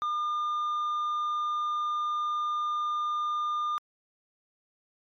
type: tone with tanh clipping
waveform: triangle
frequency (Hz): 1207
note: D6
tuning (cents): +47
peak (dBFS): -28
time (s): 0.02-3.78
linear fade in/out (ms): 0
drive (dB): 8
effects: AAC 64 kbps